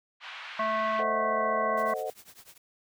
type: band-pass noise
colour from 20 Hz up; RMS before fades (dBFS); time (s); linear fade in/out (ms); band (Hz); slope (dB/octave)
white; -42; 0.2-1.04; 50; 890 to 3100; 24
type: harmonic tone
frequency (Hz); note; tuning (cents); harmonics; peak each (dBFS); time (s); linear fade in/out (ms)
218.9; A3; -9; 1 / 3 / 5 / 7 / 9; -39 / -30 / -28 / -39 / -37; 0.59-1.94; 5
type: chord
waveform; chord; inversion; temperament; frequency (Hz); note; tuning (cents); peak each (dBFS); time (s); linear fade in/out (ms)
sine; A diminished seventh; none; equal with one note detuned; 444.6 / 523.3 / 622.3 / 740; A4 / C5 / Eb5 / Gb5; +18 / 0 / 0 / 0; -36; 0.99-2.1; 2
type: noise with tremolo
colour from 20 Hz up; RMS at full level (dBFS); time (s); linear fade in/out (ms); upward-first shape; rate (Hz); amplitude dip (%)
white; -48; 1.77-2.58; 5; triangle; 10; 95
effects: none